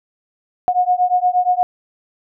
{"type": "beating tone pair", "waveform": "sine", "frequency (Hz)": [720, 728.5], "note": ["F#5", "F#5"], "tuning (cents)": [-47, -27], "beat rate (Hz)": 8.5, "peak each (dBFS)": -16, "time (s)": [0.68, 1.63], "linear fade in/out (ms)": 0, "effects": []}